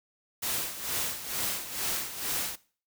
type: noise with tremolo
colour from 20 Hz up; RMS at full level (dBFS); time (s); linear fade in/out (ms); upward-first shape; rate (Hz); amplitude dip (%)
white; -30; 0.42-2.56; 10; sine; 2.2; 70
effects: noise-tail reverb RT60 0.4 s tail -19 dB re dry